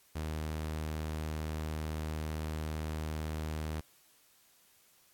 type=tone; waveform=sawtooth; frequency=77.78 Hz; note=D#2; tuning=in tune; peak=-31 dBFS; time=0.15-3.81 s; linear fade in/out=10 ms; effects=white hiss -65 dBFS RMS until 5.13 s + AAC 64 kbps